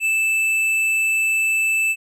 sine tone with tanh clipping, 2637 Hz, E7, in tune, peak -18 dBFS, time 0-1.96 s, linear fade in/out 50 ms, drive 10 dB, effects none

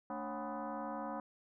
sine tone with frequency modulation, 220 Hz, A3, in tune, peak -38 dBFS, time 0.1-1.2 s, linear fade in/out 2 ms, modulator 256 Hz, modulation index 3.9, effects none

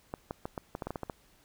clicks, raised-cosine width 1 ms, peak -21 dBFS, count 11, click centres 0.139 / 0.309 / 0.455 / 0.578 / 0.751 / 0.822 / 0.87 / 0.906 / 0.958 / 1.033 / 1.098 s, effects pink hiss -64 dBFS RMS until 1.44 s

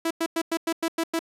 sawtooth tone bursts, 329.6 Hz, E4, in tune, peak -19 dBFS, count 8, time 0.05-1.192 s, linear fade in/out 5 ms, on 57 ms, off 98 ms, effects resampled to 32000 Hz + 9-bit

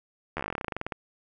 slowing click train, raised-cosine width 0.5 ms, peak -16 dBFS, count 20, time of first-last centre 0.37-0.922 s, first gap 12 ms, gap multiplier 1.09, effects none

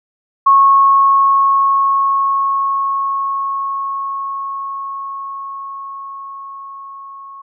sine tone with level ramp, 1097 Hz, C#6, 18 cents flat, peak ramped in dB -5 to -31 dBFS, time 0.46-7.42 s, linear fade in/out 10 ms, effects none

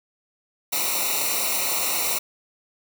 white noise with comb filter, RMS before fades -24 dBFS, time 0.72-2.19 s, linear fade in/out 10 ms, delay 0.61 ms, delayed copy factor -1, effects none

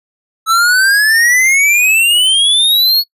square exponential sweep, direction up, 1302 to 4406 Hz, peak -8 dBFS, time 0.46-3.04 s, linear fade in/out 50 ms, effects noise-tail reverb RT60 0.1 s tail -25 dB re dry + resampled to 32000 Hz

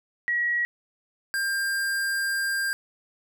sine / square tone pair in turn, 1913 / 1596.1 Hz, A#6 / G6, +44 / +31 cents, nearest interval minor third, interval 313 cents, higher first, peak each -22 / -25 dBFS, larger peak first, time 0.28-0.65 / 1.34-2.73 s, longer second, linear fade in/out 0 ms, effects none

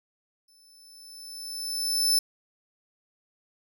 sawtooth tone with exponential growth, 5274 Hz, E8, in tune, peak -16 dBFS, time 0.48-2.19 s, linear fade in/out 5 ms, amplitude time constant 370 ms, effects none

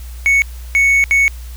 triangle tone bursts at uneven times, 2217 Hz, C#7, in tune, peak -7 dBFS, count 3, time 0.26-0.42 / 0.75-1.04 / 1.11-1.28 s, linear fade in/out 0 ms, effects added 60 Hz sine -27 dBFS peak until 1.56 s + white hiss -42 dBFS RMS until 1.56 s

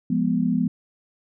sine chord, F diminished, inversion none, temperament equal, 174.61 / 207.7 / 246.9 Hz, F3 / Ab3 / Cb4, 0 / 0 / 0 cents, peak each -24 / -24 / -22 dBFS, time 0.1-0.68 s, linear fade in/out 5 ms, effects none

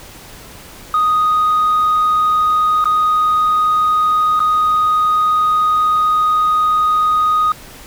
sine tone with dropouts, 1244.5 Hz, D#6, in tune, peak -9 dBFS, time 0.94-7.52 s, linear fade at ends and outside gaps 2 ms, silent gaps 2.842-2.855 / 4.394-4.402 s, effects tanh soft clip ceiling -9 dBFS + pink hiss -37 dBFS RMS until 7.86 s

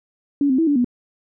sine tone with pitch steps, 283.8 / 260.3 / 326.4 / 288.3 / 244.6 Hz, C#4 / C4 / E4 / D4 / B3, +41 / -9 / -17 / -32 / -16 cents, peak -14 dBFS, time 0.41-0.845 s, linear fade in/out 2 ms, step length 87 ms, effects none

